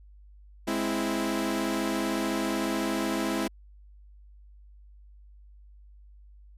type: chord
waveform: sawtooth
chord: Ab augmented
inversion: none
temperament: equal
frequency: 207.7 / 261.6 / 329.6 Hz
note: Ab3 / C4 / E4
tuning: 0 / 0 / 0 cents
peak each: -28 / -28 / -26 dBFS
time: 0.67-3.48 s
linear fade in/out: 10 ms
effects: added 50 Hz sine -49 dBFS peak until 6.57 s + resampled to 32000 Hz